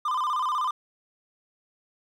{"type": "tone with vibrato", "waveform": "triangle", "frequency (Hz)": 1108.7, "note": "C#6", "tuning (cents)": 0, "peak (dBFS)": -22, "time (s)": [0.05, 0.71], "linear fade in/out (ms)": 5, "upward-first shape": "square", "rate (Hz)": 16, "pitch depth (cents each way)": 140, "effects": []}